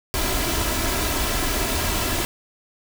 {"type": "noise with comb filter", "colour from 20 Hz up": "pink", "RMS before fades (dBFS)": -23, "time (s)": [0.14, 2.25], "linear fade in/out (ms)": 0, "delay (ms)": 3, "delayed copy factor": 0.55, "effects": []}